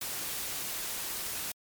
white noise, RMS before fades -36 dBFS, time 0.01-1.52 s, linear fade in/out 5 ms, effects MP3 96 kbps

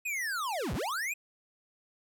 square linear two-way sweep, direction down then up, 2554 to 41.2 to 2554 Hz, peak -32 dBFS, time 0.05-1.14 s, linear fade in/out 10 ms, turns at 0.74 s, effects none

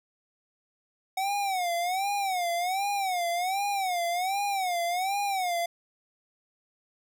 square tone with vibrato, 746 Hz, F#5, 14 cents sharp, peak -27 dBFS, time 1.17-5.66 s, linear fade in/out 5 ms, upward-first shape sine, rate 1.3 Hz, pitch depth 150 cents each way, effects none

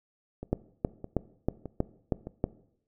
two click trains, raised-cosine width 2 ms, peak -24 / -12 dBFS, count 4 / 7, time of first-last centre 0.43-2.27 / 0.53-2.441 s, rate 1.63 / 3.14 Hz, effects noise-tail reverb RT60 0.7 s tail -19 dB re dry

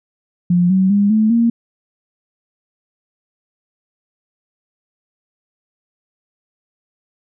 sine tone with pitch steps, 176.3 / 188.95 / 202.5 / 217.1 / 232.6 Hz, F3 / F#3 / G#3 / A3 / A#3, +17 / +37 / -43 / -23 / -4 cents, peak -10 dBFS, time 0.5-1.5 s, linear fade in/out 5 ms, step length 200 ms, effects none

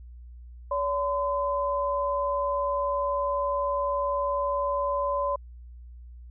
sine tone pair together, 569 / 1020.9 Hz, C#5 / C6, +45 / -43 cents, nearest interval minor seventh, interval 1012 cents, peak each -27 dBFS, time 0.71-5.36 s, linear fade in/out 5 ms, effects added 60 Hz sine -42 dBFS peak until 6.3 s

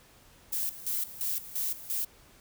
violet noise with tremolo, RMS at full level -31 dBFS, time 0.52-2.05 s, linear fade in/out 10 ms, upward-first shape square, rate 2.9 Hz, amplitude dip 80%, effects pink hiss -58 dBFS RMS until 2.4 s

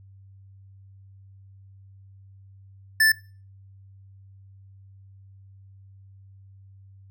square tone, 1760 Hz, A6, in tune, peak -16 dBFS, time 3-3.12 s, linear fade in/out 5 ms, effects noise-tail reverb RT60 0.4 s tail -23 dB re dry + added 97 Hz sine -47 dBFS peak until 7.1 s

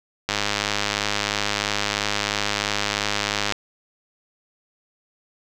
click train, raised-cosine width 0.2 ms, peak -4 dBFS, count 334, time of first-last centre 0.29-3.523 s, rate 103 Hz, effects none

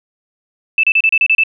sine tone bursts, 2637 Hz, E7, in tune, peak -8 dBFS, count 8, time 0.78-1.436 s, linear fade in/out 2 ms, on 54 ms, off 32 ms, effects none

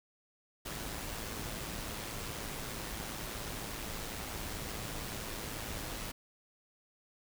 pink noise with amplitude modulation, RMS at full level -39 dBFS, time 0.65-6.12 s, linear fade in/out 10 ms, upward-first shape sine, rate 109 Hz, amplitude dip 40%, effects none

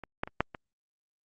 clicks, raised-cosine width 0.5 ms, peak -26 / -14 / -26 / -9 / -24 dBFS, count 5, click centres 0.037 / 0.235 / 0.275 / 0.406 / 0.548 s, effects Opus 48 kbps

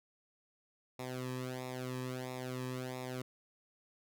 sawtooth tone with flanger, 127.5 Hz, C3, 44 cents flat, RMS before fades -41 dBFS, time 0.99-3.22 s, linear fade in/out 5 ms, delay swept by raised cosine 0.65 to 1.42 ms, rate 1.5 Hz, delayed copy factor -0.85, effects none

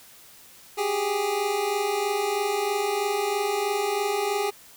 25% pulse tone pair together, 388.8 / 411.9 Hz, G4 / G#4, -14 / -14 cents, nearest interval minor second, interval 100 cents, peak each -26 / -21 dBFS, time 0.77-4.51 s, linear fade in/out 20 ms, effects white hiss -50 dBFS RMS until 4.76 s

